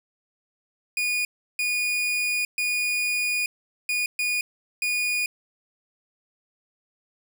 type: tone bursts at uneven times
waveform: 40% pulse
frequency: 2453 Hz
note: D#7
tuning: 25 cents flat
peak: -22 dBFS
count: 6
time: 0.97-1.25 / 1.59-2.45 / 2.58-3.46 / 3.89-4.06 / 4.19-4.41 / 4.82-5.26 s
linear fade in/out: 2 ms
effects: none